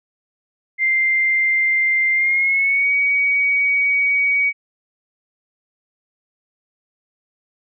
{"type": "tone with pitch glide", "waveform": "sine", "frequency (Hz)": [2093, 2256], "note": ["C7", "C#7"], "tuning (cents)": [0, 30], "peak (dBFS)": -14, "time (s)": [0.78, 4.53], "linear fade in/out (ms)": 50, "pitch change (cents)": 130, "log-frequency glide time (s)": [2.12, 2.91], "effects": []}